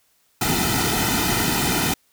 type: noise with comb filter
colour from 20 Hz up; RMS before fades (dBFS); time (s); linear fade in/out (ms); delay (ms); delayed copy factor
pink; -21; 0.41-1.94; 5; 1.8; -0.85
effects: white hiss -63 dBFS RMS until 2.12 s